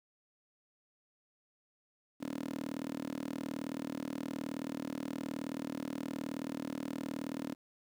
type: tone with high-pass filter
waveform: 10% pulse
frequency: 38.89 Hz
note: D#1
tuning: in tune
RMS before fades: -40 dBFS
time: 2.2-7.55 s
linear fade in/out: 20 ms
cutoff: 280 Hz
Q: 4.3
effects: 11-bit